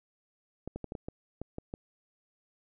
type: clicks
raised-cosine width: 2 ms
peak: -24 dBFS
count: 9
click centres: 0.676 / 0.76 / 0.843 / 0.921 / 0.952 / 1.085 / 1.416 / 1.584 / 1.739 s
effects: none